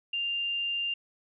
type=tone; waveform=sine; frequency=2794 Hz; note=F7; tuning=in tune; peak=-28 dBFS; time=0.13-0.94 s; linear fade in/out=5 ms; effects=none